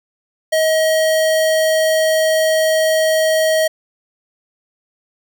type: tone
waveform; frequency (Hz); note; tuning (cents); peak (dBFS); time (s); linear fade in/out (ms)
square; 634; D#5; +32; -13; 0.52-3.68; 10
effects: none